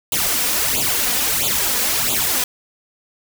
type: noise with flanger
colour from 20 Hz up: white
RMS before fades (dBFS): -19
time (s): 0.12-2.44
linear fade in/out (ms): 2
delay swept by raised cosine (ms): 0.27 to 4.17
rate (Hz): 1.5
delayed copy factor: +0.85
effects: none